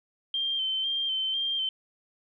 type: tone with vibrato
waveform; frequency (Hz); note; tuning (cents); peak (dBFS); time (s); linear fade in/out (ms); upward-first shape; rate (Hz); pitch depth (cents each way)
sine; 3136; G7; 0; -26; 0.34-1.69; 2; square; 2; 27
effects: none